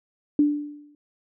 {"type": "tone with exponential decay", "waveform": "sine", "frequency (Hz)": 293.7, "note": "D4", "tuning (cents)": 0, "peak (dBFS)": -13, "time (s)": [0.39, 0.95], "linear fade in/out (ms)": 2, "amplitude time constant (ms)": 120, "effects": []}